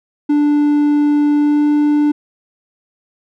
triangle tone with pitch glide, 293.7 to 295.6 Hz, D4 to D4, 0 to +11 cents, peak -8 dBFS, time 0.29-2.12 s, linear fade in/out 10 ms, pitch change +11 cents, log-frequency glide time 1.36-1.65 s, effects none

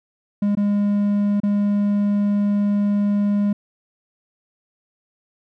triangle tone with dropouts, 204.2 Hz, G#3, 29 cents flat, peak -14 dBFS, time 0.42-3.53 s, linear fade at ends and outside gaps 5 ms, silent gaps 0.552-0.571 / 1.402-1.433 s, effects none

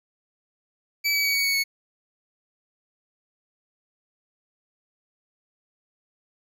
25% pulse tone with pitch steps, 2300 / 2281 / 2263 / 2245 / 2227 / 2209 Hz, D7 / C#7 / C#7 / C#7 / C#7 / C#7, -37 / +49 / +35 / +21 / +7 / -7 cents, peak -17 dBFS, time 1.04-1.64 s, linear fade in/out 20 ms, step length 100 ms, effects none

